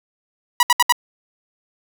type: tone bursts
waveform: sawtooth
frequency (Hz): 972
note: B5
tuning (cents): -28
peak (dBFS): -7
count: 4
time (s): 0.6-0.924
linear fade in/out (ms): 2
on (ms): 30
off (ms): 68
effects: none